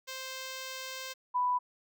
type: tone pair in turn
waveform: 5% pulse / sine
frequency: 523.3 / 991 Hz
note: C5 / B5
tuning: 0 / +6 cents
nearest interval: major seventh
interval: 1106 cents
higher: second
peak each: -27 / -26 dBFS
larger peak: second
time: 0.07-1.14 / 1.34-1.59 s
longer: first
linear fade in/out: 20 ms
effects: none